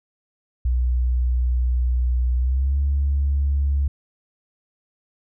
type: tone with pitch glide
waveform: sine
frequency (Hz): 61.74 to 70.11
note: B1 to C#2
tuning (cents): 0 to +20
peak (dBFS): -16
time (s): 0.65-3.88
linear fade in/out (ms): 5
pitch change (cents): +220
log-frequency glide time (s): 2.37-2.78
effects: tanh soft clip ceiling -13 dBFS